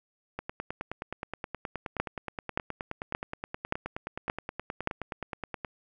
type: two click trains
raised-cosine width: 0.5 ms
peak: -19 / -11 dBFS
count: 51 / 6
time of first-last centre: 0.39-5.648 / 2-4.874 s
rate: 9.51 / 1.74 Hz
effects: none